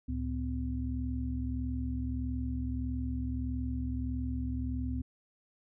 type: tone cluster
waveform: sine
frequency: 69.6 / 111.2 / 253.6 Hz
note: C#2 / A2 / B3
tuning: +8 / +19 / +46 cents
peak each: -34 / -39 / -36 dBFS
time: 0.08-5.02 s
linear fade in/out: 10 ms
effects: none